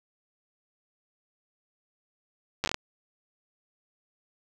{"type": "slowing click train", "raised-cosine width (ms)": 0.2, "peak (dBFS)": -10, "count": 7, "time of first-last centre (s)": [2.64, 2.744], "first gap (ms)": 9, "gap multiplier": 1.26, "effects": []}